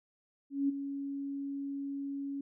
sine tone with ADSR envelope, 278.6 Hz, C#4, 9 cents sharp, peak -25 dBFS, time 0.5-2.41 s, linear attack 190 ms, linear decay 15 ms, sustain -10 dB, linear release 4 ms, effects none

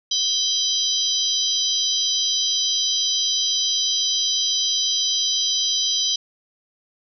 harmonic tone with a mistuned harmonic, 986 Hz, B5, 3 cents flat, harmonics 3 / 4 / 5 / 6, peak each -23 / -24 / -25 / -26 dBFS, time 0.11-6.16 s, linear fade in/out 5 ms, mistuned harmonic 3, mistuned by +110 cents, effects none

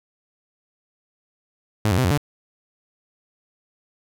sawtooth tone with pitch steps, 107.1 / 90.5 / 128.7 / 89.1 / 145.7 Hz, A2 / F#2 / C3 / F2 / D3, -46 / -38 / -28 / +35 / -13 cents, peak -13 dBFS, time 1.85-2.175 s, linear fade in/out 0 ms, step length 65 ms, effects none

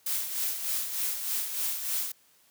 blue noise with tremolo, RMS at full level -29 dBFS, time 0.06-2.12 s, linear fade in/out 5 ms, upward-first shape sine, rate 3.3 Hz, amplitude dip 55%, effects white hiss -63 dBFS RMS until 2.5 s + high-pass 60 Hz 12 dB/octave

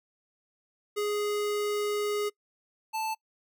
square tone pair in turn, 415.3 / 880 Hz, G#4 / A5, 0 / 0 cents, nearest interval octave + minor second, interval 1300 cents, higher second, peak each -28 / -30 dBFS, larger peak first, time 0.96-2.3 / 2.93-3.15 s, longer first, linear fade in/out 20 ms, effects noise-tail reverb RT60 0.1 s tail -25 dB re dry

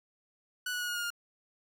sawtooth tone with pitch steps, 1480 / 1466.4 / 1452.9 / 1439.5 / 1426.3 / 1413.2 Hz, F#6 / F#6 / F#6 / F#6 / F6 / F6, 0 / -16 / -32 / -48 / +36 / +20 cents, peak -29 dBFS, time 0.66-1.104 s, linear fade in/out 5 ms, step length 74 ms, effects none

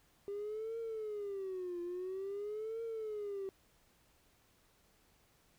triangle tone with vibrato, 399.4 Hz, G4, 32 cents sharp, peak -35 dBFS, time 0.28-3.49 s, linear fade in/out 0 ms, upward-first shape triangle, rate 0.49 Hz, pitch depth 250 cents each way, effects tanh soft clip ceiling -35 dBFS + pink hiss -70 dBFS RMS until 5.58 s

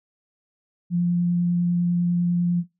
sine tone with vibrato, 174.61 Hz, F3, in tune, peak -18 dBFS, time 0.9-2.64 s, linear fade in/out 50 ms, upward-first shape triangle, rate 10 Hz, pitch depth 10 cents each way, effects noise-tail reverb RT60 0.2 s tail -17 dB re dry

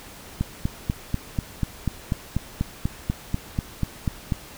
click train, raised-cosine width 5 ms, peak -10 dBFS, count 17, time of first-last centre 0.41-4.322 s, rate 4.09 Hz, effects pink hiss -43 dBFS RMS until 4.57 s

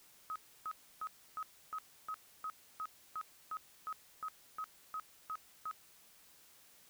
sine tone bursts, 1269 Hz, D#6, 34 cents sharp, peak -38 dBFS, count 16, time 0.3-5.712 s, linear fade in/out 0 ms, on 57 ms, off 300 ms, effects white hiss -63 dBFS RMS until 6.89 s

